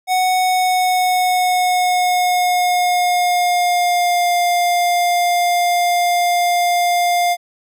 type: tone with pitch glide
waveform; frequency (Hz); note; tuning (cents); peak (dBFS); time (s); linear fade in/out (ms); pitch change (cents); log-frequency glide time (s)
square; 740 to 703.3; F#5 to F5; 0 to +12; -14; 0.07-7.37; 50; -88; 0.39-4.35
effects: none